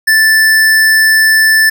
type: tone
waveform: square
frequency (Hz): 1760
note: A6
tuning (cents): 0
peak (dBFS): -6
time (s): 0.07-1.7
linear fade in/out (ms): 10
effects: none